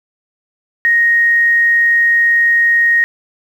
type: tone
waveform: sine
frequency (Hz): 1869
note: A#6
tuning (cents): +4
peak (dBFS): -8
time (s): 0.85-3.04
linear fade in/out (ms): 0
effects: 7-bit